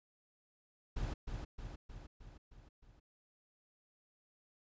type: noise with echo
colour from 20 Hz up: brown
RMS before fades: -38 dBFS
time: 0.96-1.14 s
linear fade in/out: 10 ms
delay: 310 ms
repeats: 6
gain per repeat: -4 dB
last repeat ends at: 3 s
effects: resampled to 16000 Hz